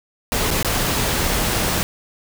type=noise with dropouts; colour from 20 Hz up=pink; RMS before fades=-20 dBFS; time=0.32-1.83 s; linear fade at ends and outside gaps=0 ms; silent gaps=0.505-0.512 / 0.628-0.647 s; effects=none